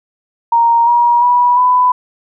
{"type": "tone with pitch steps", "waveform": "sine", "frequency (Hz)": [932.3, 953.5, 975.3, 997.5], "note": ["A#5", "A#5", "B5", "B5"], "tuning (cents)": [0, 39, -22, 17], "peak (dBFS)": -7, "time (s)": [0.52, 1.92], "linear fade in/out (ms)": 5, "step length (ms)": 350, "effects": []}